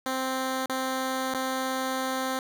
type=tone with dropouts; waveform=10% pulse; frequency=261.6 Hz; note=C4; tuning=in tune; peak=-19 dBFS; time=0.06-2.39 s; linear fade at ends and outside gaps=1 ms; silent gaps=0.66-0.696 / 1.338-1.347 s; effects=none